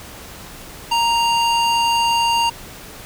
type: tone with band-pass filter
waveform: square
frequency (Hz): 932.3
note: A#5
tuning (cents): 0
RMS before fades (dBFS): -17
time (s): 0.91-2.5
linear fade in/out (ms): 10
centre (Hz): 2600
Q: 0.6
effects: pink hiss -37 dBFS RMS until 3.05 s